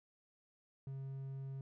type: tone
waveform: triangle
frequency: 135.2 Hz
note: C#3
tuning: 43 cents flat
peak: -40 dBFS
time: 0.87-1.61 s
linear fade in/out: 2 ms
effects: none